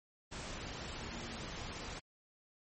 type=tone in noise; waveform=sine; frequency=232.3 Hz; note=A#3; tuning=6 cents flat; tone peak=-50 dBFS; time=0.99-1.38 s; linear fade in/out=20 ms; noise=pink; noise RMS=-44 dBFS; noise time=0.31-2 s; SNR=-9 dB; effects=MP3 32 kbps